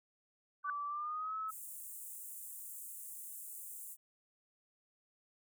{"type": "tone with exponential growth", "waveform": "sine", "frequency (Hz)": 1499, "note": "F#6", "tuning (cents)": 22, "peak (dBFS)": -32, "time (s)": [0.63, 0.7], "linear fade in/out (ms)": 2, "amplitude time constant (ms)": 15}
{"type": "tone with pitch glide", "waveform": "sine", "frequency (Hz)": [1160, 1294.6], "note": ["D6", "E6"], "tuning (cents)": [-22, -32], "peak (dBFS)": -37, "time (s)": [0.64, 1.51], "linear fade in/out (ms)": 10, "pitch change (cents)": 190, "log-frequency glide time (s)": [0.87, 1.35]}
{"type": "high-pass noise", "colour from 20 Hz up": "pink", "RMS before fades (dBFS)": -48, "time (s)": [1.48, 3.97], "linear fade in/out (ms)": 50, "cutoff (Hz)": 7800, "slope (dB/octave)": 48}
{"effects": []}